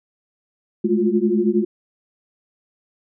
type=tone cluster; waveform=sine; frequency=207.7 / 217.1 / 347 / 359.3 Hz; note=G#3 / A3 / F4 / F4; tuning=0 / -23 / -11 / +49 cents; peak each=-21 dBFS; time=0.84-1.65 s; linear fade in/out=10 ms; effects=none